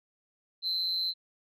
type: tone with amplitude modulation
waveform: sine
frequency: 4078 Hz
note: C8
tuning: 45 cents flat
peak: -23 dBFS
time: 0.62-1.14 s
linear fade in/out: 50 ms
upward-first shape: sine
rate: 177 Hz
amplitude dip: 75%
effects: tanh soft clip ceiling -23 dBFS